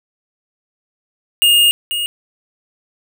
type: tone pair in turn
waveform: square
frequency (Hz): 2837 / 2857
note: F7 / F7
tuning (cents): +27 / +39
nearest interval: unison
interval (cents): 12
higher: second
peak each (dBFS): -9 / -18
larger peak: first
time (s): 1.42-1.71 / 1.91-2.06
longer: first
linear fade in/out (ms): 0
effects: none